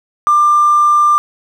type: tone with hard clipping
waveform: triangle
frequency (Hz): 1191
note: D6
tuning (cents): +24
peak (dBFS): -7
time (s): 0.27-1.18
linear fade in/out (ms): 0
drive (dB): 3
effects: none